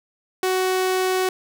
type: tone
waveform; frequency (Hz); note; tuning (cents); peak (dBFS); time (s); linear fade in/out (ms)
sawtooth; 372.7; F#4; +13; -15; 0.43-1.29; 2
effects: none